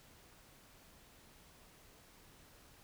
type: silence
effects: pink hiss -62 dBFS RMS until 2.83 s